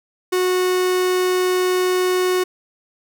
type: tone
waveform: 45% pulse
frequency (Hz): 366.6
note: F#4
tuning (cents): -16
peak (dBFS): -16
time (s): 0.32-2.44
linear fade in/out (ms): 10
effects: none